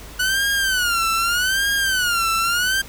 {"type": "tone with vibrato", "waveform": "sawtooth", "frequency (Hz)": 1471, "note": "F#6", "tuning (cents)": -11, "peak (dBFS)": -14, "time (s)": [0.19, 2.82], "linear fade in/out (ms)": 10, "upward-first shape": "sine", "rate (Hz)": 0.82, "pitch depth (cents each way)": 170, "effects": ["added 50 Hz sine -38 dBFS peak until 2.88 s", "pink hiss -40 dBFS RMS until 2.88 s"]}